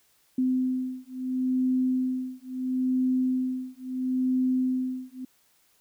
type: beating tone pair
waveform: sine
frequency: 256.1 / 256.84 Hz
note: C4 / C4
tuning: -37 / -32 cents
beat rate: 0.74 Hz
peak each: -27 dBFS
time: 0.38-5.25 s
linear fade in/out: 5 ms
effects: white hiss -65 dBFS RMS until 5.8 s